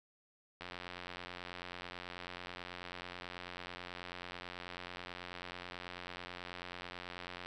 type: click train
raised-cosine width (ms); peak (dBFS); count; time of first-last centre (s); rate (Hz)
0.3; -28; 612; 0.61-7.46; 89.2
effects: none